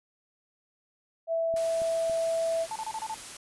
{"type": "tone", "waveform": "sine", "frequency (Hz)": 659.3, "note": "E5", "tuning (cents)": 0, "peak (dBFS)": -25, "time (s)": [1.27, 2.67], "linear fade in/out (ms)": 50}
{"type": "click train", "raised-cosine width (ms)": 3, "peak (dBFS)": -32, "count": 3, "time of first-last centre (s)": [1.54, 2.097], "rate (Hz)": 3.59}
{"type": "noise", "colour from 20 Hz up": "white", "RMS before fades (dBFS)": -42, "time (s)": [1.56, 3.37], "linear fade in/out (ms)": 5}
{"type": "tone bursts", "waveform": "sine", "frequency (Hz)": 880, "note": "A5", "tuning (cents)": 0, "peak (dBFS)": -31, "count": 6, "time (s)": [2.71, 3.143], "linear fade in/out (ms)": 2, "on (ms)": 48, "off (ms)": 29}
{"effects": ["resampled to 24000 Hz"]}